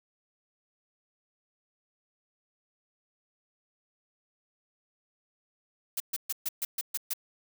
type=noise bursts; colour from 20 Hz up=blue; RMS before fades=-31 dBFS; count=8; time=5.97-7.136 s; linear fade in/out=5 ms; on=32 ms; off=130 ms; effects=none